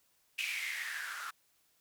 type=noise with band-pass filter sweep; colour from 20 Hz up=blue; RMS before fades=-39 dBFS; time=0.38-1.31 s; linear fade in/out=10 ms; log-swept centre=2600 to 1300 Hz; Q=7.7; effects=white hiss -72 dBFS RMS until 1.8 s